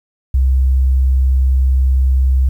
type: tone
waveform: sine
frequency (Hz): 65.41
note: C2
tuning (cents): 0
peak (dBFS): -9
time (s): 0.34-2.49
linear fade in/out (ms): 5
effects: 8-bit

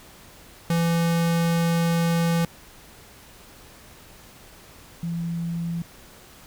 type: tone pair in turn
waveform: square / sine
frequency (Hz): 168 / 168.82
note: E3 / E3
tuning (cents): +33 / +42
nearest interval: unison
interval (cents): 9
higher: second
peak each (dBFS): -20 / -25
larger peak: first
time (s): 0.7-2.45 / 5.03-5.82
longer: first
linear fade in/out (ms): 2
effects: pink hiss -48 dBFS RMS until 6.46 s

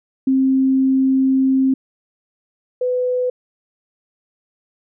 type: tone pair in turn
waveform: sine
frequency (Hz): 265 / 500.3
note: C4 / B4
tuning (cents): +22 / +22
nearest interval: major seventh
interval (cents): 1100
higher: second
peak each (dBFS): -12 / -16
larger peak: first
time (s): 0.27-1.74 / 2.81-3.3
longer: first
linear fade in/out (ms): 5
effects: none

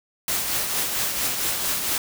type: noise with tremolo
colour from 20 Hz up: white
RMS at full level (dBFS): -23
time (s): 0.28-1.98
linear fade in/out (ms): 2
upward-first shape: triangle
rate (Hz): 4.4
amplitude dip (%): 45
effects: none

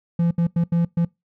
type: tone bursts at uneven times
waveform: triangle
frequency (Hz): 170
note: F3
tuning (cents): -46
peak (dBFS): -14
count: 5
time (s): 0.19-0.31 / 0.38-0.47 / 0.56-0.64 / 0.72-0.85 / 0.97-1.05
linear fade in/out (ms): 5
effects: noise-tail reverb RT60 0.2 s tail -23 dB re dry

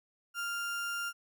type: tone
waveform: 35% pulse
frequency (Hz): 1396.9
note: F6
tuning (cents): 0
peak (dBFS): -32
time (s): 0.34-1.13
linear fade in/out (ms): 50
effects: none

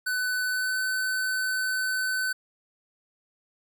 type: tone with pitch glide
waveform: square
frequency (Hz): 1502 to 1515.9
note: F#6 to F#6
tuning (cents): +26 to +42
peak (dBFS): -26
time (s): 0.06-2.33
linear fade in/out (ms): 10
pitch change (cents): +16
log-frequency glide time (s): 0.47-0.78
effects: 10-bit

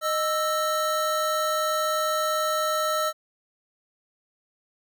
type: tone pair together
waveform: square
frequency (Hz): 618.5 / 1318.5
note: D#5 / E6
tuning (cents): -10 / 0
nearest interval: octave + minor second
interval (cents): 1310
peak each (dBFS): -27 / -26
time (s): 0.01-3.13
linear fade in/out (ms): 50
effects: none

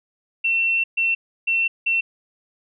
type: tone bursts at uneven times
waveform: sine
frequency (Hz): 2703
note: E7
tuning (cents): +43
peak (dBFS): -17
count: 4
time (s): 0.44-0.84 / 0.97-1.15 / 1.47-1.68 / 1.86-2.01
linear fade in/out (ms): 10
effects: none

